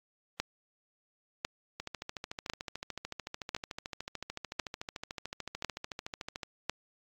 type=two click trains; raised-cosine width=0.2 ms; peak=-14 / -21 dBFS; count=7 / 64; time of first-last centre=0.4-6.696 / 1.8-6.432 s; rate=0.953 / 13.6 Hz; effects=AAC 48 kbps